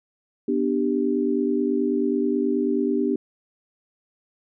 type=chord; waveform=sine; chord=G major; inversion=first; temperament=equal with one note detuned; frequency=246.9 / 296.2 / 392 Hz; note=B3 / D4 / G4; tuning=0 / +15 / 0 cents; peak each=-24 dBFS; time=0.48-3.16 s; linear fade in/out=5 ms; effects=none